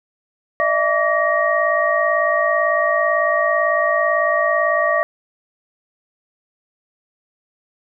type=tone cluster; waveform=sine; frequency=603 / 661 / 1149 / 1876 Hz; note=D5 / E5 / D6 / A#6; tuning=+46 / +5 / -38 / +11 cents; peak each=-20 dBFS; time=0.6-5.03 s; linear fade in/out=0 ms; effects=none